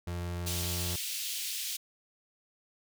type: tone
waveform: 35% pulse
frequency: 87.31 Hz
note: F2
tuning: in tune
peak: -32 dBFS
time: 0.07-0.96 s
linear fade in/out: 5 ms
type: high-pass noise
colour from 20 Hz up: pink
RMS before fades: -36 dBFS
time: 0.46-1.77 s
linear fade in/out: 10 ms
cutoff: 2800 Hz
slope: 24 dB/octave
effects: none